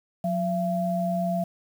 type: tone pair together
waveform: sine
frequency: 180.3 / 677 Hz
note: F#3 / E5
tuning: -45 / +46 cents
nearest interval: octave + major seventh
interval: 2291 cents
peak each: -26 dBFS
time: 0.24-1.44 s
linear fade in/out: 5 ms
effects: 8-bit